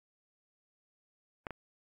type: clicks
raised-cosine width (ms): 0.5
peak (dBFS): -21 / -25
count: 2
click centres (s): 1.468 / 1.507
effects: AAC 64 kbps